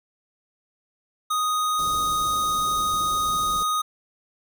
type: tone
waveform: square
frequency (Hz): 1244.5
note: D#6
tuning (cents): 0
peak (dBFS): -22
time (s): 1.3-3.82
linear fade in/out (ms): 10
type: band-stop noise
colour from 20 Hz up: pink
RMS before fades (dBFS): -37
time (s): 1.79-3.63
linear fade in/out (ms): 0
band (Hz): 650 to 4500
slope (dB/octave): 24
effects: none